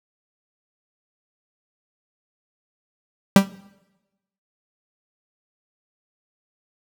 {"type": "tone with exponential decay", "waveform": "45% pulse", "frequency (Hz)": 196, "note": "G3", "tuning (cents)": 0, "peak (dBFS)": -4, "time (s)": [3.36, 3.48], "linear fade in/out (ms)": 2, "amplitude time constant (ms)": 24, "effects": ["noise-tail reverb RT60 1.0 s tail -21 dB re dry"]}